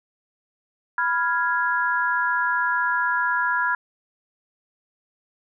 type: chord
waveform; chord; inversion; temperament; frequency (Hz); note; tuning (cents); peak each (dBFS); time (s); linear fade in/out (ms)
sine; F diminished; second; equal; 987.8 / 1396.9 / 1661.2; Cb6 / F6 / Ab6; 0 / 0 / 0; -24; 0.98-3.75; 2
effects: none